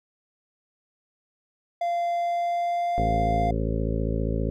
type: tone with pitch glide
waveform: triangle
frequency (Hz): 691 to 696.6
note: F5 to F5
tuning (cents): -19 to -5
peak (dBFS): -21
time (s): 1.81-3.51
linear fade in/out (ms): 5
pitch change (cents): +14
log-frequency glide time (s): 2.11-3.02
type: harmonic tone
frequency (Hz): 55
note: A1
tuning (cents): 0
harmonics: 1 / 2 / 3 / 4 / 5 / 7 / 8 / 9 / 10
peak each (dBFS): -27 / -30 / -32 / -33 / -34 / -35 / -36 / -37 / -37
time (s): 2.98-4.5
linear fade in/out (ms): 0
effects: none